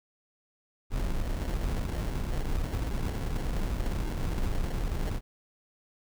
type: noise with sample-and-hold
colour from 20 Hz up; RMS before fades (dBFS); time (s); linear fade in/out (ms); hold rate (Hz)
brown; -30; 0.9-5.21; 50; 1225
effects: none